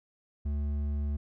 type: tone with hard clipping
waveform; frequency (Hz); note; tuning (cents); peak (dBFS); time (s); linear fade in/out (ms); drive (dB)
triangle; 72.7; D2; -17; -30; 0.45-1.17; 10; 10
effects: none